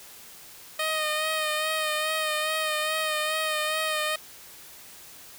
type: tone with vibrato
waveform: 10% pulse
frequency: 620 Hz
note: D#5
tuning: 6 cents flat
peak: -17 dBFS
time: 0.79-4.16 s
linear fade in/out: 5 ms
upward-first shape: sine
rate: 2.4 Hz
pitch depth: 29 cents each way
effects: white hiss -47 dBFS RMS until 5.38 s